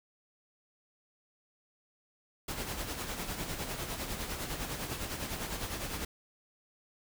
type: noise with tremolo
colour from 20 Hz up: pink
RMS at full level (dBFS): -36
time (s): 2.48-6.05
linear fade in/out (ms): 5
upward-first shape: sine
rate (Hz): 9.9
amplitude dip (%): 50
effects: none